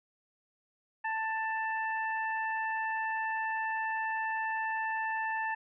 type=harmonic tone; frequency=885 Hz; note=A5; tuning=10 cents sharp; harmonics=1 / 2 / 3; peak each=-33 / -34 / -44 dBFS; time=1.04-5.55 s; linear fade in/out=10 ms; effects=none